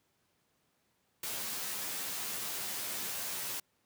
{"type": "noise with comb filter", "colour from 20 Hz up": "white", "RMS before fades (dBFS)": -38, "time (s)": [1.23, 3.6], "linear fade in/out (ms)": 5, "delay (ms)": 12, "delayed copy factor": -0.9, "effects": ["pink hiss -75 dBFS RMS until 3.85 s", "high-pass 100 Hz 12 dB/octave"]}